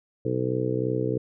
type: harmonic tone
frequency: 63 Hz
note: B1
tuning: 35 cents sharp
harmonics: 2 / 3 / 4 / 5 / 6 / 7 / 8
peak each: -29 / -35 / -37 / -30 / -34 / -28 / -33 dBFS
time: 0.25-1.18 s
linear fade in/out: 5 ms
effects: none